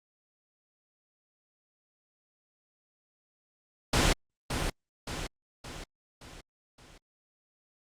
pink noise with echo, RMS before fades -24 dBFS, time 3.93-4.13 s, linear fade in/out 5 ms, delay 570 ms, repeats 5, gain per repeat -6 dB, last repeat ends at 6.98 s, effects low-pass 8000 Hz 12 dB/octave + Opus 48 kbps

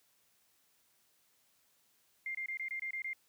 sine tone bursts, 2106 Hz, C7, 11 cents sharp, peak -36 dBFS, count 8, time 2.26-3.132 s, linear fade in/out 2 ms, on 88 ms, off 24 ms, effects white hiss -72 dBFS RMS until 3.28 s + high-pass 60 Hz 12 dB/octave

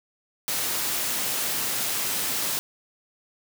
white high-pass noise, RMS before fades -27 dBFS, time 0.48-2.59 s, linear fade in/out 0 ms, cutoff 100 Hz, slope 12 dB/octave, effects none

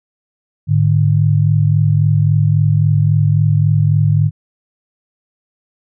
sine tone pair together, 105.8 / 149.48 Hz, G#2 / D3, +33 / +31 cents, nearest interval tritone, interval 598 cents, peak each -12 dBFS, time 0.67-4.31 s, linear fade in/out 50 ms, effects none

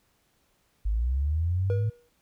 sine linear sweep, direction up, 49 to 110 Hz, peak -23 dBFS, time 0.85-1.9 s, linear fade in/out 10 ms
triangle tone with exponential decay, 479.8 Hz, A#4, 50 cents sharp, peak -24 dBFS, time 1.7-2.09 s, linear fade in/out 0 ms, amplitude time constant 83 ms
effects pink hiss -69 dBFS RMS until 2.21 s

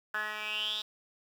10% pulse tone with band-pass filter sweep, 212.6 Hz, G#3, 41 cents sharp, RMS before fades -35 dBFS, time 0.14-0.82 s, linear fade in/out 5 ms, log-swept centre 1600 to 3900 Hz, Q 9.2, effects 9-bit

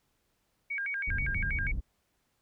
sine tone with vibrato, 1900 Hz, A#6, 33 cents sharp, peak -31 dBFS, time 0.7-1.72 s, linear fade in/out 10 ms, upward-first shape square, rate 6.2 Hz, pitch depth 290 cents each way
pink low-pass noise, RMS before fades -33 dBFS, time 1.07-1.81 s, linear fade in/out 10 ms, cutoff 100 Hz, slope 12 dB/octave
effects pink hiss -75 dBFS RMS until 2.41 s

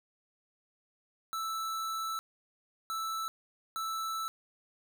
square tone bursts at uneven times, 1318.5 Hz, E6, in tune, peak -34 dBFS, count 3, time 1.33-2.19 / 2.9-3.28 / 3.76-4.28 s, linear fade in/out 0 ms, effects none

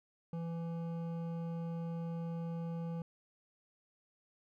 sine tone with hard clipping, 167.2 Hz, E3, 25 cents sharp, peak -39 dBFS, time 0.33-3.02 s, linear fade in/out 2 ms, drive 11 dB, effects none

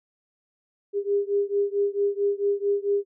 sine beating tone pair, 401.8 / 406.3 Hz, G4 / G#4, +43 / -38 cents, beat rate 4.5 Hz, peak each -24 / -25 dBFS, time 0.93-3.05 s, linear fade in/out 50 ms, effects none

